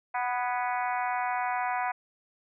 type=harmonic tone with a mistuned harmonic; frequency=246.9 Hz; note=B3; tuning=in tune; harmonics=3 / 4 / 5 / 6 / 7 / 8 / 9 / 10; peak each=-30 / -32 / -39 / -38 / -41 / -40 / -42 / -45 dBFS; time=0.14-1.92 s; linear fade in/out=10 ms; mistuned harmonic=7; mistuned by=-43 cents; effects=none